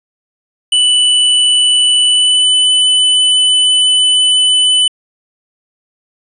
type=tone with pitch glide; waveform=square; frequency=2978 to 3002 Hz; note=F#7 to F#7; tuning=+11 to +24 cents; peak=-8 dBFS; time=0.72-4.88 s; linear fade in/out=5 ms; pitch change=+13 cents; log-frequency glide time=2.07-2.53 s; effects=resampled to 24000 Hz